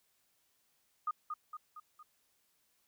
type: tone with echo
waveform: sine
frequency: 1231 Hz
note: D#6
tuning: 19 cents flat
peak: -31 dBFS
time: 1.07-1.11 s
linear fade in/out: 5 ms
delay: 230 ms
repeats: 4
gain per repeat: -5 dB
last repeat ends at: 2.03 s
effects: white hiss -75 dBFS RMS until 2.87 s